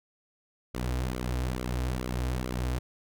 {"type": "tone with flanger", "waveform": "sawtooth", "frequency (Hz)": 62.5, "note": "B1", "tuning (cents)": 21, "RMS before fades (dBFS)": -31, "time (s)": [0.74, 2.79], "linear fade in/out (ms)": 10, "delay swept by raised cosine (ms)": [1.1, 5.5], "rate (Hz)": 2.3, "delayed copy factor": -0.7, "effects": []}